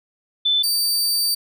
sine / sawtooth tone pair in turn, 3520 / 4630 Hz, A7 / D8, 0 / -25 cents, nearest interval perfect fourth, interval 475 cents, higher second, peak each -15 dBFS, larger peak neither, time 0.45-0.63 / 0.63-1.35 s, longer second, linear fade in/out 10 ms, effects none

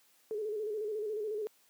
sine tone with vibrato, 425.7 Hz, G#4, 43 cents sharp, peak -33 dBFS, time 0.31-1.47 s, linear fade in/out 0 ms, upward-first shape square, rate 14 Hz, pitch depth 52 cents each way, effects white hiss -67 dBFS RMS until 1.69 s + high-pass 200 Hz 12 dB/octave

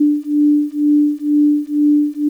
sine beating tone pair, 294.1 / 296.2 Hz, D4 / D4, +3 / +15 cents, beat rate 2.1 Hz, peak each -14 dBFS, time 0-2.29 s, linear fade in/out 10 ms, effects 8-bit

